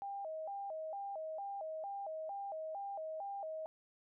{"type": "tone with vibrato", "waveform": "sine", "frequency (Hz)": 710, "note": "F5", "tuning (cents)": 28, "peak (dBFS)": -40, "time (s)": [0.02, 3.66], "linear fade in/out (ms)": 0, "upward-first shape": "square", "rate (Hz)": 2.2, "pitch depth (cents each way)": 200, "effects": []}